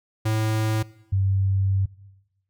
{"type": "tone pair in turn", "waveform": ["square", "sine"], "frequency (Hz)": [109.4, 96.82], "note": ["A2", "G2"], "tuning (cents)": [-9, -21], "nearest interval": "major second", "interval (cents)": 212, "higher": "first", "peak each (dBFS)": [-21, -18], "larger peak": "second", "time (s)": [[0.25, 0.83], [1.12, 1.86]], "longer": "second", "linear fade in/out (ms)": 10, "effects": ["noise-tail reverb RT60 1.0 s tail -21 dB re dry"]}